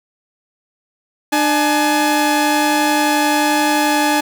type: tone pair together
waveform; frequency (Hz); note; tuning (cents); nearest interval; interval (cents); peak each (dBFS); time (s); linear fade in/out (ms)
sawtooth; 299.8 / 848; D4 / G#5; +36 / +36; octave + tritone; 1800; -12; 1.32-4.21; 10
effects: none